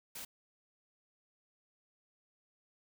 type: noise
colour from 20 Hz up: white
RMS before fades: -45 dBFS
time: 0.15-0.25 s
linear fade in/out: 5 ms
effects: none

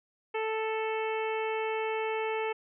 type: harmonic tone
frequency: 440 Hz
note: A4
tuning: in tune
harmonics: 1 / 2 / 3 / 4 / 5 / 6 / 7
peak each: -31 / -35 / -42 / -44 / -40 / -41 / -49 dBFS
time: 0.34-2.53 s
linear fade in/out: 10 ms
effects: none

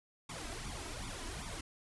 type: noise with flanger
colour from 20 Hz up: pink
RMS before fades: -43 dBFS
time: 0.29-1.61 s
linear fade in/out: 5 ms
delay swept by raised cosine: 0.84 to 3.14 ms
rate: 2.6 Hz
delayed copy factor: +0.8
effects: resampled to 24000 Hz

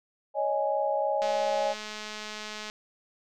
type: chord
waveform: sine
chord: C# suspended second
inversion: none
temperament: equal with one note detuned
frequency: 559.2 / 622.3 / 830.6 Hz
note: C#5 / D#5 / G#5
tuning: +15 / 0 / 0 cents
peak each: -29 dBFS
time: 0.34-1.75 s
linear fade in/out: 50 ms
type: click train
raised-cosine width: 0.2 ms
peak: -21 dBFS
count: 316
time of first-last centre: 1.22-2.699 s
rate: 213 Hz
effects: none

